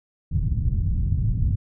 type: low-pass noise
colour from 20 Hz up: white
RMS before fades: -22 dBFS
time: 0.31-1.56 s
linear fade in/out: 10 ms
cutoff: 130 Hz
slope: 24 dB/octave
effects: none